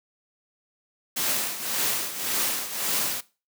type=noise with tremolo; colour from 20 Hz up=white; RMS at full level=-24 dBFS; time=1.16-3.21 s; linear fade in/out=10 ms; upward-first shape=triangle; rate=1.8 Hz; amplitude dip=75%; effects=noise-tail reverb RT60 0.3 s tail -19 dB re dry + high-pass 150 Hz 12 dB/octave